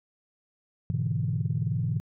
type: chord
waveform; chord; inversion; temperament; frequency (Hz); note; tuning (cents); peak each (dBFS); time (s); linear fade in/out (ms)
sine; E dominant seventh; first; equal; 103.83 / 123.47 / 146.83 / 164.81; G#2 / B2 / D3 / E3; 0 / 0 / 0 / 0; -30 / -29 / -31 / -31; 0.9-2; 0
effects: tanh soft clip ceiling -16 dBFS